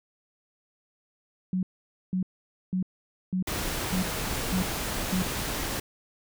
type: tone bursts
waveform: sine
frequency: 185 Hz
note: F#3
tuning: in tune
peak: -24 dBFS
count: 7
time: 1.53-5.223 s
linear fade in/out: 2 ms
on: 99 ms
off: 500 ms
type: noise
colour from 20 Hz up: pink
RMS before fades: -31 dBFS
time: 3.47-5.8 s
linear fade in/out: 5 ms
effects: none